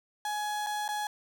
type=tone with dropouts; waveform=35% pulse; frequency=839 Hz; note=G#5; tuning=17 cents sharp; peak=-29 dBFS; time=0.25-1.07 s; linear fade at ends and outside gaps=2 ms; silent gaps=0.664-0.668 / 0.88-0.888 s; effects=none